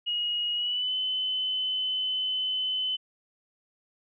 sine tone with pitch glide, 2888 to 3032 Hz, F#7 to F#7, -43 to +42 cents, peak -26 dBFS, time 0.06-2.97 s, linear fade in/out 20 ms, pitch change +85 cents, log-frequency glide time 0.54-0.94 s, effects none

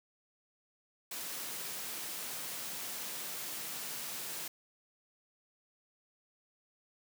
white high-pass noise, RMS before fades -41 dBFS, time 1.11-4.48 s, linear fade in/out 5 ms, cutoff 120 Hz, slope 96 dB/octave, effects none

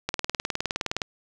click train, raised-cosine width 0.2 ms, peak -9 dBFS, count 19, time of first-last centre 0.09-1.018 s, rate 19.4 Hz, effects none

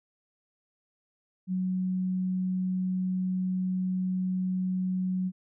sine tone, 185 Hz, F#3, in tune, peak -26 dBFS, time 1.47-5.32 s, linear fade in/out 50 ms, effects none

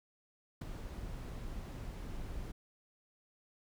brown noise with ADSR envelope, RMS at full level -35 dBFS, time 0.61-2.52 s, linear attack 8 ms, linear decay 7 ms, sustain -8 dB, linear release 9 ms, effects none

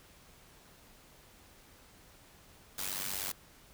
white noise with amplitude modulation, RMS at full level -34 dBFS, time 2.78-3.32 s, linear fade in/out 5 ms, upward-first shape sine, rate 96.2 Hz, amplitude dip 80%, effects pink hiss -59 dBFS RMS until 3.73 s

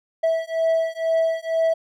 triangle beating tone pair, 652 / 654.1 Hz, E5 / E5, -19 / -14 cents, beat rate 2.1 Hz, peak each -20 dBFS, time 0.23-1.74 s, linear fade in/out 10 ms, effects none

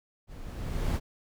brown noise with level ramp, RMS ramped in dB -45 to -25 dBFS, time 0.27-1 s, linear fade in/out 50 ms, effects none

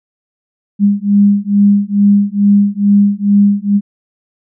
sine beating tone pair, 201.4 / 203.7 Hz, G3 / G#3, +47 / -33 cents, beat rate 2.3 Hz, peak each -10 dBFS, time 0.79-3.81 s, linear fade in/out 50 ms, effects none

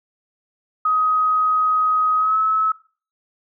sine tone with pitch glide, 1259 to 1294.4 Hz, D#6 to E6, +20 to -32 cents, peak -15 dBFS, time 0.85-2.72 s, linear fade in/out 5 ms, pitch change +48 cents, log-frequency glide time 2.17-2.37 s, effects noise-tail reverb RT60 0.4 s tail -20 dB re dry

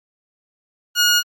15% pulse tone, 1439 Hz, F#6, 49 cents flat, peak -6 dBFS, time 0.95-1.23 s, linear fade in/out 50 ms, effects MP3 64 kbps

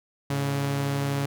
sawtooth tone pair together, 108.33 / 140.1 Hz, A2 / C#3, -26 / +19 cents, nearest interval major third, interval 445 cents, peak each -31 / -21 dBFS, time 0.3-1.26 s, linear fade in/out 5 ms, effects none

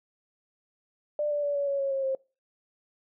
sine tone with pitch steps, 594 / 584.8 / 575.8 / 566.8 / 558.1 / 549.4 / 540.9 / 532.6 Hz, D5 / D5 / D5 / C#5 / C#5 / C#5 / C#5 / C5, +20 / -7 / -34 / +38 / +12 / -16 / -43 / +31 cents, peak -25 dBFS, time 1.19-2.15 s, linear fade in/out 2 ms, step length 120 ms, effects noise-tail reverb RT60 0.3 s tail -24 dB re dry

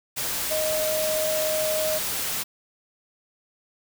sine tone in noise, 622.3 Hz, D#5, in tune, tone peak -24 dBFS, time 0.5-1.99 s, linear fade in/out 20 ms, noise white, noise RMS -28 dBFS, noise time 0.16-2.44 s, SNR +1 dB, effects none

